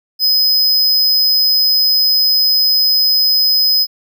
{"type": "tone", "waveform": "square", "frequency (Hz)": 5040, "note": "D#8", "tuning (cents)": 21, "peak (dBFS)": -10, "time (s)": [0.19, 3.87], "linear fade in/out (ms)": 50, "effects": []}